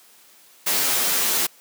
white noise with comb filter, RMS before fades -21 dBFS, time 0.66-1.47 s, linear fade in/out 10 ms, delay 11 ms, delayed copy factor +0.85, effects white hiss -52 dBFS RMS until 1.6 s + high-pass 200 Hz 12 dB/octave

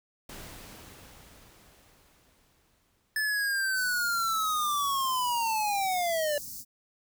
pink noise with exponential decay, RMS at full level -43 dBFS, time 0.29-4.16 s, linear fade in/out 5 ms, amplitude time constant 840 ms
square linear sweep, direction down, 1746 to 576 Hz, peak -27 dBFS, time 3.16-6.38 s, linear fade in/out 2 ms
white band-stop noise, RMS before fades -41 dBFS, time 3.73-6.65 s, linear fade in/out 50 ms, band 300 to 4800 Hz, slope 48 dB/octave
effects none

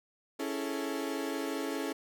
35% pulse chord, A major seventh, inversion first, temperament equal, 277.2 / 329.6 / 415.3 / 440 Hz, C#4 / E4 / G#4 / A4, 0 / 0 / 0 / 0 cents, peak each -35 / -37 / -39 / -38 dBFS, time 0.39-1.93 s, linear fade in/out 10 ms, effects none

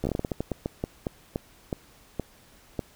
slowing click train, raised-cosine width 2 ms, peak -14 dBFS, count 18, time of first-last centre 0.04-2.792 s, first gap 13 ms, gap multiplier 1.27, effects pink hiss -56 dBFS RMS until 2.95 s

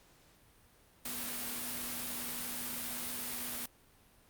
sine tone in noise, 243.6 Hz, B3, 24 cents flat, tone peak -49 dBFS, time 1.05-3.66 s, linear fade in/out 5 ms, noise white, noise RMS -39 dBFS, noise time 1.05-3.66 s, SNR -13 dB, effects pink hiss -64 dBFS RMS until 4.29 s + Opus 48 kbps

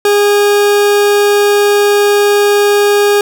40% pulse tone, 409.8 Hz, G#4, 23 cents flat, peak -6 dBFS, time 0.05-3.21 s, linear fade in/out 2 ms, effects 8-bit

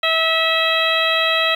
harmonic tone, 649 Hz, E5, 27 cents flat, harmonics 1 / 2 / 3 / 4 / 5 / 6, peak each -22 / -22 / -22 / -22 / -22 / -22 dBFS, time 0.03-1.55 s, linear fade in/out 5 ms, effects 7-bit

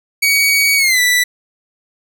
sawtooth tone with pitch glide, 2254 to 1973.6 Hz, C#7 to B6, +28 to -2 cents, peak -7 dBFS, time 0.22-1.24 s, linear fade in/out 10 ms, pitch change -230 cents, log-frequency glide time 0.77-1 s, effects none

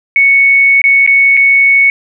sine tone with dropouts, 2217 Hz, C#7, in tune, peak -4 dBFS, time 0.16-1.9 s, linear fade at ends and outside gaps 1 ms, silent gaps 0.817-0.84 / 1.064-1.075 / 1.369-1.373 s, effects none

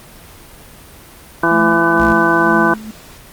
harmonic tone, 167.7 Hz, E3, 30 cents sharp, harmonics 1 / 2 / 3 / 4 / 5 / 6 / 7 / 9, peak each -24 / -15 / -24 / -20 / -22 / -17 / -20 / -15 dBFS, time 1.43-2.74 s, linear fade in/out 5 ms
sine tone with tremolo, 217.2 Hz, A3, 22 cents flat, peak -16 dBFS, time 1.51-2.91 s, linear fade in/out 5 ms, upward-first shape sine, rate 2.1 Hz, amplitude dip 80%
sawtooth tone, 57.9 Hz, A#1, 11 cents flat, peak -18 dBFS, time 1.99-2.13 s, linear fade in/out 10 ms
effects pink hiss -39 dBFS RMS until 3.32 s + Opus 32 kbps

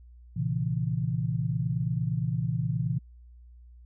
sine chord, A# diminished, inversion none, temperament equal with one note detuned, 116.54 / 135.74 / 164.81 Hz, A#2 / C#3 / E3, 0 / -36 / 0 cents, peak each -30 dBFS, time 0.36-2.99 s, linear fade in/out 10 ms, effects added 60 Hz sine -48 dBFS peak until 3.85 s

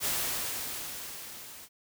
white noise with level ramp, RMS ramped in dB -29 to -48 dBFS, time 0-1.69 s, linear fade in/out 50 ms, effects none

